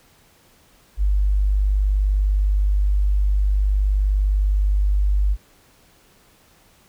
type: tone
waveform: sine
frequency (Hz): 49.76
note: G1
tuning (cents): +27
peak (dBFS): -15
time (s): 0.97-5.37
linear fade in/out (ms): 50
effects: pink hiss -55 dBFS RMS until 6.88 s